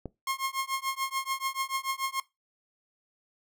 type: click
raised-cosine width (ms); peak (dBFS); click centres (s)
2; -22; 0.057
type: tone with tremolo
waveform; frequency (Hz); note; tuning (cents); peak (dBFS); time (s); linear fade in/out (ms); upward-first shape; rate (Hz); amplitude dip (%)
sawtooth; 1073; C6; +43; -22; 0.27-2.2; 2; triangle; 6.9; 100
effects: noise-tail reverb RT60 0.2 s tail -20 dB re dry